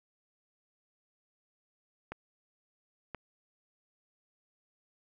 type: clicks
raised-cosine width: 0.5 ms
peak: -24 dBFS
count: 2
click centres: 2.12 / 3.147 s
effects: none

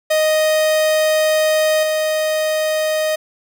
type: tone with level steps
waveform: 45% pulse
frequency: 622.3 Hz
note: D#5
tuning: in tune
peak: -13 / -16 dBFS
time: 0.1-3.16 s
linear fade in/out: 10 ms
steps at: 1.83 s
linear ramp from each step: 2 ms
effects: 9-bit

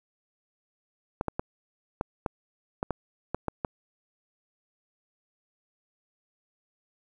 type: clicks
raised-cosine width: 1 ms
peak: -14 dBFS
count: 10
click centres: 1.211 / 1.283 / 1.395 / 2.011 / 2.262 / 2.829 / 2.907 / 3.346 / 3.483 / 3.648 s
effects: 9-bit

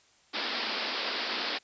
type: band-pass noise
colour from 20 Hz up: white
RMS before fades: -33 dBFS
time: 0.33-1.59 s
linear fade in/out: 20 ms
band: 210 to 5100 Hz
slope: 96 dB/octave
effects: white hiss -63 dBFS RMS until 1.63 s + resampled to 16000 Hz

